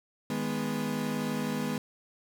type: chord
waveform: 35% pulse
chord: G# minor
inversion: second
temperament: equal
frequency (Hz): 155.56 / 207.7 / 246.9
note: D#3 / G#3 / B3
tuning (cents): 0 / 0 / 0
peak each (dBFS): -35 / -32 / -31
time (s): 0.3-1.78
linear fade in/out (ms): 2
effects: none